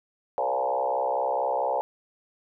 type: tone with frequency modulation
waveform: sine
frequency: 697 Hz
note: F5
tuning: 4 cents flat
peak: -23 dBFS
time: 0.38-1.81 s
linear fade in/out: 0 ms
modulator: 64.5 Hz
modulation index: 3.4
effects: none